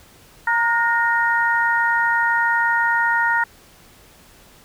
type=tone cluster; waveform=sine; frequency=928 / 1433 / 1854 Hz; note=A#5 / F6 / A#6; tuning=-8 / +44 / -10 cents; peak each=-20 dBFS; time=0.47-3.44 s; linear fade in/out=5 ms; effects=pink hiss -49 dBFS RMS until 4.64 s